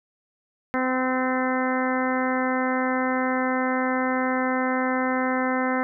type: harmonic tone with a mistuned harmonic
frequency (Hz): 257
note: C4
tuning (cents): -31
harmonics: 1 / 2 / 3 / 4 / 5 / 6 / 7 / 8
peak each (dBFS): -25 / -28 / -30 / -31 / -32 / -33 / -33 / -34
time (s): 0.74-5.83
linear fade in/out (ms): 0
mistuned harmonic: 5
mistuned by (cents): +20
effects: none